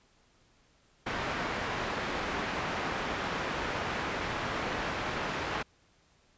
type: low-pass noise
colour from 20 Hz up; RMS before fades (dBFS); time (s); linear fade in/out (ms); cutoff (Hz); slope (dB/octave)
white; -34; 1.06-5.63; 10; 1700; 12
effects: pink hiss -66 dBFS RMS until 6.37 s + resampled to 16000 Hz